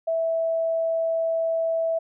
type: tone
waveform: sine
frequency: 656 Hz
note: E5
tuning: 9 cents flat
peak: -21 dBFS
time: 0.07-1.99 s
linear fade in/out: 10 ms
effects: none